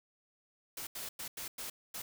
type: noise bursts at uneven times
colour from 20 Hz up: white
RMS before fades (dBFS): -42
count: 6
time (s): 0.77-0.87 / 0.95-1.09 / 1.19-1.28 / 1.37-1.48 / 1.58-1.7 / 1.94-2.02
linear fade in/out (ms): 5
effects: none